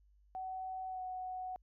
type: tone with pitch glide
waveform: sine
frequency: 752 to 740.8 Hz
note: F#5 to F#5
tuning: +28 to +2 cents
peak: -39 dBFS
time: 0.35-1.56 s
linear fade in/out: 0 ms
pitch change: -26 cents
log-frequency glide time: 0.88-1.01 s
effects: added 50 Hz sine -64 dBFS peak until 1.62 s